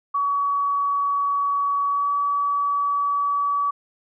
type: tone with pitch glide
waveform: sine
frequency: 1132 to 1142.5 Hz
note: C#6 to D6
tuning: +36 to -48 cents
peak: -19 dBFS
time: 0.14-3.71 s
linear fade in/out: 10 ms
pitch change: +16 cents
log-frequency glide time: 1.88-2.11 s
effects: none